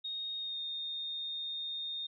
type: tone with pitch glide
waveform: sine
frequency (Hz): 3721 to 3672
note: A#7 to A#7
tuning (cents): -4 to -27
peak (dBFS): -36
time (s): 0.04-2.07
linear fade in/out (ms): 10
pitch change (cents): -23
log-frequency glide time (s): 0.38-0.59
effects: none